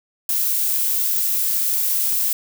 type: noise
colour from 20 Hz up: violet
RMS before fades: -20 dBFS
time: 0.29-2.33 s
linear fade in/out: 2 ms
effects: none